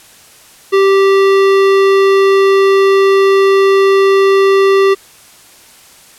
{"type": "tone with hard clipping", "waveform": "sine", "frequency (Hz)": 390.5, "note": "G4", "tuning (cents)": -7, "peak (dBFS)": -8, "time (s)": [0.72, 4.95], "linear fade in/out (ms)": 20, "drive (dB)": 16, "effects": ["white hiss -41 dBFS RMS until 6.18 s", "low-pass 12000 Hz 12 dB/octave"]}